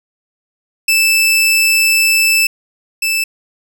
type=tone pair in turn; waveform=sawtooth; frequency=2637 / 2637 Hz; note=E7 / E7; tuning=0 / 0 cents; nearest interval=unison; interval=0 cents; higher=neither; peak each=-6 / -10 dBFS; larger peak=first; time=0.88-2.47 / 3.02-3.24 s; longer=first; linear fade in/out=5 ms; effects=none